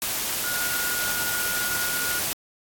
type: tone in noise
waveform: sine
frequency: 1438 Hz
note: F#6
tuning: 50 cents flat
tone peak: -29 dBFS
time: 0.44-2.19 s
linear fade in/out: 0 ms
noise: white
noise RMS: -27 dBFS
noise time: 0.02-2.33 s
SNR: -5 dB
effects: AAC 64 kbps